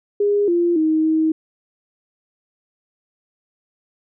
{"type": "tone with pitch steps", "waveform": "sine", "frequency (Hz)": [409.1, 345.3, 314.6, 316.8], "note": ["G#4", "F4", "D#4", "D#4"], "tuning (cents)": [-26, -20, 19, 31], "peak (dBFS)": -14, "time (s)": [0.2, 1.32], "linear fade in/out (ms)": 5, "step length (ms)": 280, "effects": []}